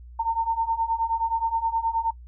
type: beating tone pair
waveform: sine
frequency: 904 / 913.5 Hz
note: A5 / A#5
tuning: +47 / -35 cents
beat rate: 9.5 Hz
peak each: -26 / -24 dBFS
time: 0.19-2.11 s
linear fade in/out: 10 ms
effects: noise-tail reverb RT60 0.1 s tail -22 dB re dry + added 60 Hz sine -41 dBFS peak until 2.27 s